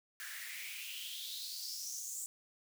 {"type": "noise with high-pass filter sweep", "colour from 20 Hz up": "white", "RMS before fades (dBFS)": -44, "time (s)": [0.2, 2.26], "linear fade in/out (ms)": 0, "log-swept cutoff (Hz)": [1600, 7700], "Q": 6.1, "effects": []}